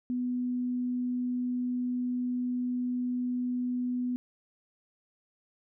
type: tone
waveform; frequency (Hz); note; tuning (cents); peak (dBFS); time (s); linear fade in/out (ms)
sine; 248; B3; +7; -28; 0.1-4.16; 0
effects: none